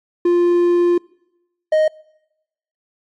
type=tone pair in turn; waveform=triangle; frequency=349.2 / 622.2 Hz; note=F4 / D#5; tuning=0 / 0 cents; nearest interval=minor seventh; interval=1000 cents; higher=second; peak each=-9 dBFS; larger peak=neither; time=0.25-0.98 / 1.72-1.88 s; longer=first; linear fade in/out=5 ms; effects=noise-tail reverb RT60 0.9 s tail -25 dB re dry + MP3 48 kbps